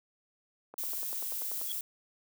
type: click train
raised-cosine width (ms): 1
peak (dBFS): -30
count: 10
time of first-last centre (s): 0.74-1.614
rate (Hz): 10.3
type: noise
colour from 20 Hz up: violet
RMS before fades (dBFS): -36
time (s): 0.78-1.81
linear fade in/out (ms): 2
type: tone with exponential growth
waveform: sine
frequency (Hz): 3346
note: G#7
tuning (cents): +12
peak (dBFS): -33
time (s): 1.64-1.72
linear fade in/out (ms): 2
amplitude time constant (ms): 17
effects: high-pass 400 Hz 12 dB/octave